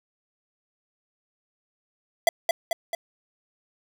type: tone with echo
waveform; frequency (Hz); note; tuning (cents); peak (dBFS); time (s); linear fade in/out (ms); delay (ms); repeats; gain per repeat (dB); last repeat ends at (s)
square; 670; E5; +28; -15; 2.27-2.29; 2; 220; 3; -4; 2.95
effects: none